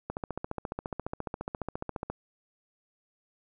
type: click train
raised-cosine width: 1 ms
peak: -19 dBFS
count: 30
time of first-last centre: 0.1-2.1 s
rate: 14.5 Hz
effects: none